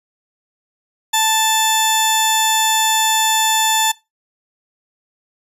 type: tone pair together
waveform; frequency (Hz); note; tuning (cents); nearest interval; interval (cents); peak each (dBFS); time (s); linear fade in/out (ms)
sawtooth; 880 / 3520; A5 / A7; 0 / 0; 2 octaves; 2400; -12; 1.13-3.92; 10
effects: noise-tail reverb RT60 0.2 s tail -19 dB re dry + resampled to 32000 Hz